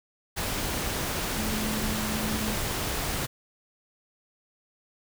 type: tone in noise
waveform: sine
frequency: 215.8 Hz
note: A3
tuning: 33 cents flat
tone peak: -31 dBFS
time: 1.36-2.57 s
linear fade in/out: 20 ms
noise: pink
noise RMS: -30 dBFS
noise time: 0.36-3.27 s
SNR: -4 dB
effects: none